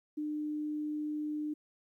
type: tone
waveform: sine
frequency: 301.2 Hz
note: D4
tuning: 44 cents sharp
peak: -33 dBFS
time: 0.17-1.54 s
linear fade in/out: 10 ms
effects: 12-bit